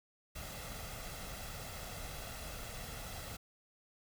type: noise with comb filter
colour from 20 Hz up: pink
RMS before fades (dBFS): -45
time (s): 0.35-3.37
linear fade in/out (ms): 10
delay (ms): 1.5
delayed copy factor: +0.55
effects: none